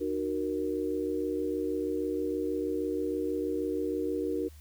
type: chord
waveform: sine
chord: D# minor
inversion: none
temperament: equal with one note detuned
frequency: 303.7 / 370 / 466.2 Hz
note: D#4 / F#4 / A#4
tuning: -42 / 0 / 0 cents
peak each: -33 dBFS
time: 0-4.49 s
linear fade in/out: 20 ms
effects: added 75 Hz sine -48 dBFS peak until 4.6 s + white hiss -60 dBFS RMS until 4.6 s